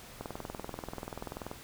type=click train; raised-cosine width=1 ms; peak=-24 dBFS; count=28; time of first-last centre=0.21-1.514 s; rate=20.7 Hz; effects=pink hiss -50 dBFS RMS until 1.63 s